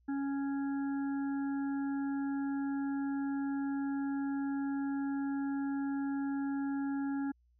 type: harmonic tone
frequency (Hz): 277.4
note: C#4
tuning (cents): +1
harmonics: 1 / 3 / 5 / 6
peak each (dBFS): -32 / -46 / -51 / -51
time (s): 0.08-7.32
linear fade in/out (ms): 10
effects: added 60 Hz sine -66 dBFS peak until 7.59 s